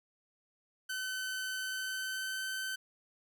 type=tone with pitch glide; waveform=sawtooth; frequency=1522 to 1535.2 Hz; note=F#6 to G6; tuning=+48 to -37 cents; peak=-32 dBFS; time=0.89-2.76 s; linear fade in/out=10 ms; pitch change=+15 cents; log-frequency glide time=1.57-2.44 s; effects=none